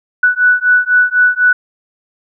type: beating tone pair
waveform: sine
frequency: 1480 / 1484 Hz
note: F#6 / F#6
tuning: 0 / +5 cents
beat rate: 4 Hz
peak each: -11 dBFS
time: 0.23-1.53 s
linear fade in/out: 5 ms
effects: none